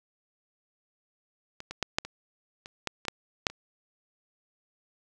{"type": "clicks", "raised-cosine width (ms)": 0.2, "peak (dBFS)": [-23, -20, -10, -7, -22, -25, -12, -22, -10, -6, -27], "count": 11, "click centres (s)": [1.604, 1.71, 1.827, 1.985, 2.05, 2.659, 2.873, 3.052, 3.083, 3.468, 3.5], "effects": []}